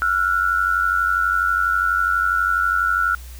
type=tone pair together; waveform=sine; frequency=1353 / 1445.2 Hz; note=E6 / F#6; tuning=+45 / -41 cents; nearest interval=minor second; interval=114 cents; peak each=-19 dBFS; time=0.02-3.15 s; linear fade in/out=0 ms; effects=added 62 Hz sine -34 dBFS peak until 3.39 s + white hiss -45 dBFS RMS until 3.39 s